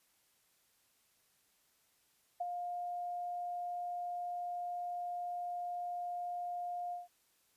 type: tone with ADSR envelope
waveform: sine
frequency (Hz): 707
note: F5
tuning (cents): +21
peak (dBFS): -32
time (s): 2.4-7.08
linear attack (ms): 10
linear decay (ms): 24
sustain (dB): -5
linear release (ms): 160
effects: white hiss -73 dBFS RMS until 7.56 s + resampled to 32000 Hz